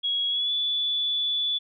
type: tone with pitch glide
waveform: sine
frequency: 3322 to 3455 Hz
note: G#7 to A7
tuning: 0 to -32 cents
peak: -23 dBFS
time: 0.03-1.59 s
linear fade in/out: 20 ms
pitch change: +68 cents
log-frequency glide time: 0.29-0.52 s
effects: none